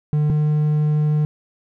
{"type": "tone pair in turn", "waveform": "triangle", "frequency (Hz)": [150, 151.04], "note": ["D3", "D3"], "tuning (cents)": [37, 49], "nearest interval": "unison", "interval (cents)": 12, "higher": "second", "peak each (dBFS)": -13, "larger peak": "neither", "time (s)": [[0.13, 0.3], [0.3, 1.25]], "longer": "second", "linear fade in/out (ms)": 0, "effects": []}